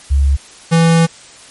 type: tone pair in turn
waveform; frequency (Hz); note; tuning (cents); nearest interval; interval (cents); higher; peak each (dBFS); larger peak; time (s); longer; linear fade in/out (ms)
sine / square; 69.3 / 165.44; C#2 / E3; 0 / +7; octave + minor third; 1507; second; -8; neither; 0.1-0.37 / 0.71-1.07; second; 20
effects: white hiss -39 dBFS RMS until 1.5 s + MP3 48 kbps